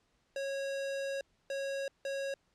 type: tone bursts at uneven times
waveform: square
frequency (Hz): 549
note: C#5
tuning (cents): -17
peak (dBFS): -35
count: 3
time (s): 0.36-1.21 / 1.5-1.88 / 2.05-2.34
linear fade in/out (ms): 2
effects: pink hiss -74 dBFS RMS until 2.54 s + low-pass 7000 Hz 12 dB/octave